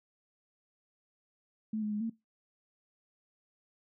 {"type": "tone with pitch steps", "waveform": "sine", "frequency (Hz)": [217.4, 211.5, 209.1, 226.7], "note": ["A3", "G#3", "G#3", "A#3"], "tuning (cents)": [-21, 32, 12, -48], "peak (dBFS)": -31, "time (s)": [1.73, 2.098], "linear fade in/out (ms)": 5, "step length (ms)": 92, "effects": ["noise-tail reverb RT60 0.2 s tail -21 dB re dry"]}